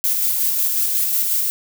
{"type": "noise with tremolo", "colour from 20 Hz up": "violet", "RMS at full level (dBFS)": -18, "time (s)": [0.04, 1.5], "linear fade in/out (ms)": 0, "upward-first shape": "square", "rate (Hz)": 5.5, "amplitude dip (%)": 25, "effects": []}